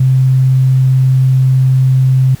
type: tone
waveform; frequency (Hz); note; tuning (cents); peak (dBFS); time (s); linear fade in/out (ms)
sine; 130.81; C3; 0; -6; 0-2.35; 5
effects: pink hiss -38 dBFS RMS until 2.4 s